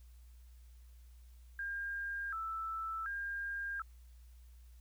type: tone with vibrato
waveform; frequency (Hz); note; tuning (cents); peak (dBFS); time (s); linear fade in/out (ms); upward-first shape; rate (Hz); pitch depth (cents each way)
sine; 1457; F#6; -27; -37; 1.59-3.82; 2; square; 0.68; 170
effects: added 60 Hz sine -54 dBFS peak until 4.8 s + white hiss -72 dBFS RMS until 4.8 s